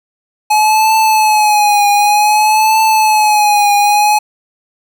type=tone with vibrato; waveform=square; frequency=848 Hz; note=G#5; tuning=36 cents sharp; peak=-8 dBFS; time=0.5-4.19 s; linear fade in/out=10 ms; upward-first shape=triangle; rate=0.54 Hz; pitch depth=67 cents each way; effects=none